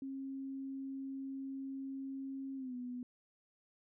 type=tone with pitch glide; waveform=sine; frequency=270 to 247.6 Hz; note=C#4 to B3; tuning=-45 to +5 cents; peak=-40 dBFS; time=0.02-3.03 s; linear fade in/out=2 ms; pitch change=-150 cents; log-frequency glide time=2.56-2.75 s; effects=none